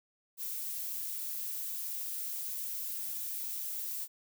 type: noise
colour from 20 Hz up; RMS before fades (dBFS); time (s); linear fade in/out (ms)
violet; -38; 0.37-4.08; 50
effects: none